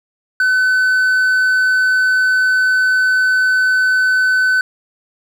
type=tone; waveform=triangle; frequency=1512 Hz; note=F#6; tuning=37 cents sharp; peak=-9 dBFS; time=0.4-4.61 s; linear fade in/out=2 ms; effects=none